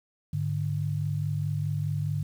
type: tone pair together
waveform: sine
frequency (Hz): 103.51 / 148.3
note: G#2 / D3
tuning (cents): -5 / +17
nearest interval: tritone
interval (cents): 622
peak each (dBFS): -30 / -28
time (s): 0.33-2.23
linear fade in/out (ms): 5
effects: 9-bit